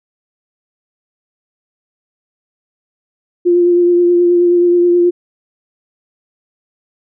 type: tone with vibrato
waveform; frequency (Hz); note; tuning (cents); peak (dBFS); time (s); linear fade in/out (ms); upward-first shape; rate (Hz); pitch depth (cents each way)
sine; 350.2; F4; +5; -7; 3.45-5.11; 20; triangle; 9.4; 22
effects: none